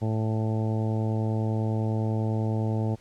harmonic tone, 110 Hz, A2, in tune, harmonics 1 / 2 / 3 / 4 / 5 / 6 / 7 / 8, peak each -25 / -31 / -35 / -37 / -39 / -41 / -42 / -43 dBFS, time 0.01-2.96 s, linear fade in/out 20 ms, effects pink hiss -58 dBFS RMS until 3 s + low-pass 9000 Hz 12 dB/octave

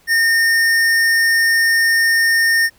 sine tone with hard clipping, 1826 Hz, A#6, 36 cents flat, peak -13 dBFS, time 0.07-2.7 s, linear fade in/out 50 ms, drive 16 dB, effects pink hiss -53 dBFS RMS until 2.78 s

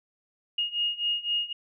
sine beating tone pair, 2856 / 2859.9 Hz, F7 / F7, +38 / +40 cents, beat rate 3.9 Hz, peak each -30 / -28 dBFS, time 0.58-1.53 s, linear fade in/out 5 ms, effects none

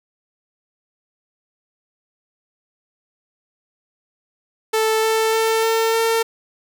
sawtooth tone with pitch steps, 440 / 443.3 / 446.7 / 450 / 453.4 Hz, A4 / A4 / A4 / A4 / A#4, 0 / +13 / +26 / +39 / -48 cents, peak -12 dBFS, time 4.73-6.23 s, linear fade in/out 10 ms, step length 300 ms, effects none

